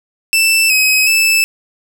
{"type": "tone with pitch steps", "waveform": "sawtooth", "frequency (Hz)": [2657, 2538, 2631], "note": ["E7", "D#7", "E7"], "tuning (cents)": [13, 34, -4], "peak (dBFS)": -6, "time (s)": [0.33, 1.44], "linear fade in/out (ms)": 0, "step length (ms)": 370, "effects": []}